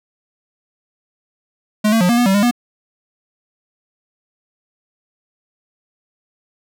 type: tone with pitch steps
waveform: square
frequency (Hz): 212.1 / 225.8 / 178.7 / 237.1 / 243.3 / 192.7 / 203.1 / 241.8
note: G#3 / A3 / F3 / A#3 / B3 / G3 / G#3 / B3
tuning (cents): +37 / +45 / +40 / +30 / -26 / -29 / -38 / -36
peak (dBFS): -12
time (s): 1.84-2.512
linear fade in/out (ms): 10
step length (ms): 84
effects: none